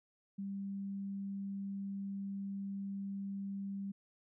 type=tone; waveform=sine; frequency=197.3 Hz; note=G3; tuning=11 cents sharp; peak=-38 dBFS; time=0.38-3.92 s; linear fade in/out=10 ms; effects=none